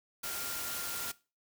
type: tone in noise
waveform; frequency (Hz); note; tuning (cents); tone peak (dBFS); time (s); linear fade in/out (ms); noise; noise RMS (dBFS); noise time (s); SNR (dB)
sine; 1399; F6; +3; -46; 0.23-1.12; 10; white; -38; 0.23-1.12; -11
effects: noise-tail reverb RT60 0.3 s tail -19 dB re dry